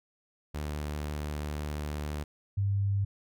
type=tone pair in turn; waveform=sawtooth / sine; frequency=74.5 / 99.45 Hz; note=D2 / G2; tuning=+25 / +25 cents; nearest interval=perfect fourth; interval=500 cents; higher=second; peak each=-29 / -25 dBFS; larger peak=second; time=0.54-2.24 / 2.57-3.05 s; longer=first; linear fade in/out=10 ms; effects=none